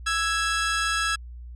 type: tone pair together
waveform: sawtooth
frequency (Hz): 1322.9 / 1660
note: E6 / G#6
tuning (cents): +6 / -1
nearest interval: major third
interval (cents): 393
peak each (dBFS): -22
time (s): 0.06-1.16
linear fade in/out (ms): 10
effects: added 60 Hz sine -37 dBFS peak until 1.55 s + resampled to 22050 Hz